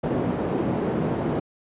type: band-pass noise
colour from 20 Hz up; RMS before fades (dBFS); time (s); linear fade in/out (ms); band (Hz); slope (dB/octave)
white; -25; 0.03-1.4; 10; 130 to 390; 12
effects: resampled to 8000 Hz